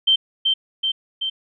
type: tone with echo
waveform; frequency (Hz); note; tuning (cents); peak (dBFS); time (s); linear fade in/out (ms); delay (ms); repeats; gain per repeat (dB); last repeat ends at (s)
sine; 3125; G7; -6; -12; 0.07-0.16; 10; 380; 3; -3; 1.3
effects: none